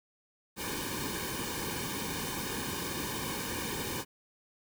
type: noise with comb filter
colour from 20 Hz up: pink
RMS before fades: -36 dBFS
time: 0.56-4.05 s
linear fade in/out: 50 ms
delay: 1.5 ms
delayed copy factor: -0.9
effects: none